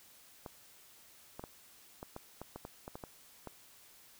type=clicks; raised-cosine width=1 ms; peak=-29 dBFS; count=12; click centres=0.462 / 1.395 / 1.439 / 2.029 / 2.164 / 2.416 / 2.56 / 2.651 / 2.879 / 2.955 / 3.038 / 3.473 s; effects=white hiss -60 dBFS RMS until 4.19 s